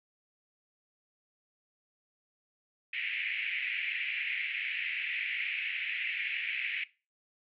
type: band-pass noise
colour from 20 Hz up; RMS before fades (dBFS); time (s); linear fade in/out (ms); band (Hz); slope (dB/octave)
white; -35; 2.93-6.84; 5; 2000 to 2600; 48
effects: noise-tail reverb RT60 0.3 s tail -19 dB re dry